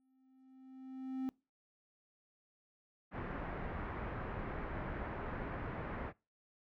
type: tone with exponential growth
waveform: triangle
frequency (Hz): 261.9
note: C4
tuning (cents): +2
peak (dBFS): -32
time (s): 0-1.29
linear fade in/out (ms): 0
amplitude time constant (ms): 280
type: low-pass noise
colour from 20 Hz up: pink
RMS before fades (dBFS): -42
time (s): 3.11-6.13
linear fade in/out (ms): 50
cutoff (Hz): 1900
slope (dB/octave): 24
effects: noise-tail reverb RT60 0.3 s tail -24 dB re dry